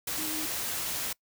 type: tone in noise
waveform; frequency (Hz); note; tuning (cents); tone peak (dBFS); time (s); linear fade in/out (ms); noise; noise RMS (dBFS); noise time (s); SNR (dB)
sine; 310.6; D#4; -3; -37; 0.18-0.46; 5; white; -33; 0.07-1.13; -7
effects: noise-tail reverb RT60 0.1 s tail -24 dB re dry